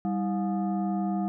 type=tone with frequency modulation; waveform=sine; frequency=196 Hz; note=G3; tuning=in tune; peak=-25 dBFS; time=0.05-1.28 s; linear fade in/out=0 ms; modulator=519 Hz; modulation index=0.87; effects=none